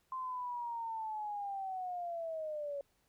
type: linear sweep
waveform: sine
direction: down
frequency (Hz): 1046.5 to 558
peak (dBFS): -37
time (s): 0.12-2.81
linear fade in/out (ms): 2
effects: pink hiss -75 dBFS RMS until 3.08 s